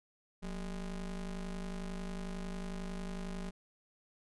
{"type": "ring-modulated tone", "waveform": "square", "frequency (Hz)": 103.83, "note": "G#2", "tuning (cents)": 0, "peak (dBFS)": -36, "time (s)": [0.42, 3.51], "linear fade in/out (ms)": 20, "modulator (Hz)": 78.3, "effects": ["resampled to 24000 Hz"]}